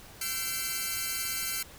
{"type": "tone cluster", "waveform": "5% pulse", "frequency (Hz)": [1346, 1546, 2065, 2310], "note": ["E6", "G6", "C7", "D7"], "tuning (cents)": [36, -24, -23, -29], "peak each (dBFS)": -26, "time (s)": [0.21, 1.63], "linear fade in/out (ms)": 5, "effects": ["pink hiss -50 dBFS RMS until 1.78 s"]}